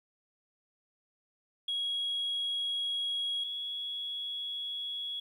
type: tone pair in turn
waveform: sine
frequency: 3312 / 3349 Hz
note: G#7 / G#7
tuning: -5 / +14 cents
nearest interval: unison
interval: 19 cents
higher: second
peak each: -29 / -34 dBFS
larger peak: first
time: 1.68-3.44 / 3.44-5.2 s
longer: neither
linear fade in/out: 5 ms
effects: tanh soft clip ceiling -27 dBFS + 11-bit